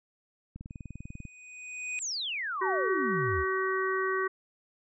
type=click train; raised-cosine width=5 ms; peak=-29 dBFS; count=15; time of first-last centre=0.56-1.253 s; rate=20.2 Hz
type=tone with exponential growth; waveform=square; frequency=2489 Hz; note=D#7; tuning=in tune; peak=-31 dBFS; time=0.7-1.99 s; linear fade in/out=0 ms; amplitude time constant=280 ms
type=exponential sweep; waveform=sine; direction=down; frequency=8372 to 65.9 Hz; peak=-31 dBFS; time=1.98-3.45 s; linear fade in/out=50 ms
type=harmonic tone; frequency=379.5 Hz; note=F#4; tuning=44 cents sharp; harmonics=1 / 3 / 4 / 5; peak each=-30 / -32 / -35 / -34 dBFS; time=2.61-4.28 s; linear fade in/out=10 ms
effects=resampled to 22050 Hz